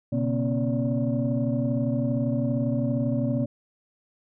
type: tone cluster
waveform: sine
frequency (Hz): 123.4 / 141 / 238.2 / 270.8 / 576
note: B2 / C#3 / A#3 / C#4 / D5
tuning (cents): -1 / +30 / +38 / -40 / -34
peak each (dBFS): -26 / -33 / -26 / -28 / -31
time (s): 0.12-3.46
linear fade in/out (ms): 10
effects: tanh soft clip ceiling -15 dBFS